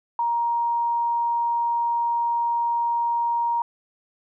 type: tone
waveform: sine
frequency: 940 Hz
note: A#5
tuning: 14 cents sharp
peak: -20 dBFS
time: 0.19-3.62 s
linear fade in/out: 2 ms
effects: none